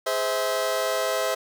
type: chord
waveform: sawtooth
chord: Ab augmented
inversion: none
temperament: just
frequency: 415.3 / 519.1 / 648.9 Hz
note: Ab4 / C5 / E5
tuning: 0 / -14 / -27 cents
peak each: -28 / -23 / -22 dBFS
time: 0.06-1.35 s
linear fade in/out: 10 ms
effects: none